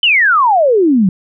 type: exponential sweep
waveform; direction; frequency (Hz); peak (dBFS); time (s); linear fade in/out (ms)
sine; down; 3100 to 176.2; -7; 0.03-1.09; 2
effects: none